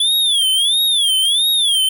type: tone with vibrato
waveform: square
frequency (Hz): 3401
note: G#7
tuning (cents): +40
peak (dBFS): -13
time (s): 0-1.89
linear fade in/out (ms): 5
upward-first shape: sine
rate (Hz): 1.5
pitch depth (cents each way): 180
effects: none